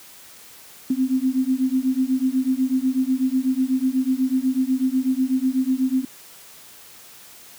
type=beating tone pair; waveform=sine; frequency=256.2 / 264.3 Hz; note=C4 / C4; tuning=-36 / +18 cents; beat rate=8.1 Hz; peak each=-21 dBFS; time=0.9-6.05 s; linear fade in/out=5 ms; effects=white hiss -45 dBFS RMS until 7.58 s + high-pass 80 Hz 12 dB/octave